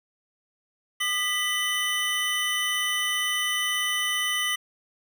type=tone cluster; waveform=square; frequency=1216 / 1977 / 3017 Hz; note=D#6 / B6 / F#7; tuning=-40 / +1 / +33 cents; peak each=-34 / -28 / -28 dBFS; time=1-4.56 s; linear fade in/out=10 ms; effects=none